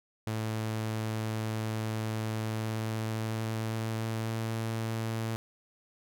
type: tone with pitch glide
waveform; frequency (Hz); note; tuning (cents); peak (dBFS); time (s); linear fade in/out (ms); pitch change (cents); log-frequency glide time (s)
sawtooth; 110 to 112.51; A2 to A2; 0 to +39; -27; 0.27-5.36; 0; +39; 2.43-4.58
effects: none